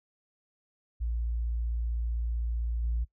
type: tone with level steps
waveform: sine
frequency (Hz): 57.8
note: A#1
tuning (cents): -14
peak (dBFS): -27 / -25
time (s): 1-3.05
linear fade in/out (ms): 20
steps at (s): 2.83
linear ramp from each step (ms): 10
effects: noise-tail reverb RT60 0.1 s tail -21 dB re dry + tanh soft clip ceiling -23 dBFS